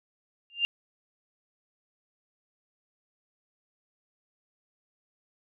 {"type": "tone with exponential growth", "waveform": "sine", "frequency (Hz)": 2794, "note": "F7", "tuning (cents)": 0, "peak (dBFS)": -19, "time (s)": [0.5, 0.65], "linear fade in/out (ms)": 0, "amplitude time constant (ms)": 32, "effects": []}